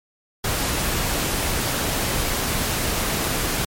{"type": "noise", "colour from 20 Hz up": "pink", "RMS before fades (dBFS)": -23, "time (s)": [0.44, 3.65], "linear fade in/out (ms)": 5, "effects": ["MP3 64 kbps"]}